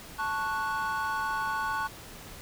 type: chord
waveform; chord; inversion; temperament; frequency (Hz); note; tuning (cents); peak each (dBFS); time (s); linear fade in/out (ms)
triangle; F# minor; first; equal with one note detuned; 880 / 1108.7 / 1475.7; A5 / C#6 / F#6; 0 / 0 / -5; -31; 0.18-1.88; 20
effects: pink hiss -46 dBFS RMS until 2.41 s